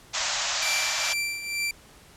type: band-pass noise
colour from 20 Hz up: white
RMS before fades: -28 dBFS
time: 0.13-1.14 s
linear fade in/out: 20 ms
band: 570 to 7400 Hz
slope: 96 dB/octave
type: tone with tremolo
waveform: sawtooth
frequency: 2349 Hz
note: D7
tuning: in tune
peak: -21 dBFS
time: 0.62-1.71 s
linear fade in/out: 2 ms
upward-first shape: triangle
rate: 2.2 Hz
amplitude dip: 70%
effects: pink hiss -52 dBFS RMS until 2.16 s + low-pass 12000 Hz 12 dB/octave